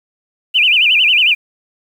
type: tone with vibrato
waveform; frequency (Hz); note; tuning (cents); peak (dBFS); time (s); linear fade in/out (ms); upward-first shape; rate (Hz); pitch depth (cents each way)
sine; 2698; E7; +40; -8; 0.54-1.35; 20; sine; 11; 220
effects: 7-bit